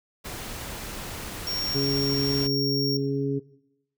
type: noise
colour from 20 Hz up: pink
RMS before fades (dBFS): -36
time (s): 0.24-2.48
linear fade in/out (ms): 20
type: tone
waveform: square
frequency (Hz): 5540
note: F8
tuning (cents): -15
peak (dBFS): -28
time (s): 1.47-2.97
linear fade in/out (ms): 2
type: harmonic tone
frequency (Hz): 138.59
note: C#3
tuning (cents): 0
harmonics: 1 / 2 / 3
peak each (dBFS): -28 / -28 / -28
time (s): 1.74-3.4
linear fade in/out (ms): 20
effects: noise-tail reverb RT60 0.8 s tail -19 dB re dry